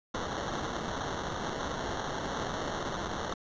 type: noise with sample-and-hold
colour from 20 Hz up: white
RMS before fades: -35 dBFS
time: 0.14-3.34 s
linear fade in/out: 5 ms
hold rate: 2450 Hz
effects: resampled to 16000 Hz